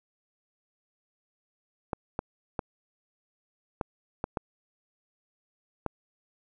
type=clicks; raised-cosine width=1 ms; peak=-15 dBFS; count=7; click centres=1.932 / 2.191 / 2.592 / 3.812 / 4.241 / 4.372 / 5.863 s; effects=none